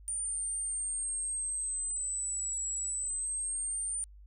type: exponential two-way sweep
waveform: sine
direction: down then up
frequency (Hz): 9080 to 7730 to 9080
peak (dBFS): -32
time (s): 0.08-4.04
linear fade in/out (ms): 0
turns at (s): 2.7
effects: added 50 Hz sine -50 dBFS peak until 4.26 s